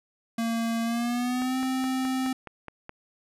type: tone with pitch glide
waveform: square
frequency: 229.2 to 260.3 Hz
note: A#3 to C4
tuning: -29 to -9 cents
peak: -26 dBFS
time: 0.38-2.33 s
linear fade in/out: 5 ms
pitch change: +220 cents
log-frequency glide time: 0.83-1.58 s
type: click train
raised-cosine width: 0.5 ms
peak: -24 dBFS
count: 8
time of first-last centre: 1.42-2.894 s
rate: 4.75 Hz
effects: resampled to 32000 Hz